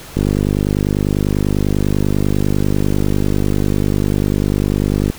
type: click train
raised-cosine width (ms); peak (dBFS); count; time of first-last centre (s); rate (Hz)
3; -3; 248; 0.17-5.1; 50.1
effects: pink hiss -35 dBFS RMS until 5.18 s